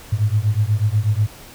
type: beating tone pair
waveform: sine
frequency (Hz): 102 / 110.2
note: G#2 / A2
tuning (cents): -31 / +3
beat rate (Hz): 8.2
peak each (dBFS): -18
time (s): 0.12-1.27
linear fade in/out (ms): 10
effects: pink hiss -41 dBFS RMS until 1.54 s